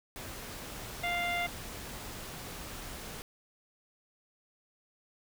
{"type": "noise", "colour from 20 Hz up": "pink", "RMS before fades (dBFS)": -43, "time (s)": [0.16, 3.22], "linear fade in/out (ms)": 0}
{"type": "harmonic tone", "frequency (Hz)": 698.5, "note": "F5", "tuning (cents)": 0, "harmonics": [1, 2, 3, 4, 5], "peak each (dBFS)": [-34, -42, -33, -42, -43], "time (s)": [1.03, 1.47], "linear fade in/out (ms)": 10}
{"effects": []}